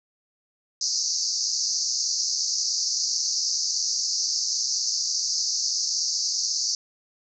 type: band-pass noise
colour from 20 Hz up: white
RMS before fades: -26 dBFS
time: 0.81-6.75 s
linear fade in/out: 2 ms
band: 4500 to 6500 Hz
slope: 96 dB/octave
effects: none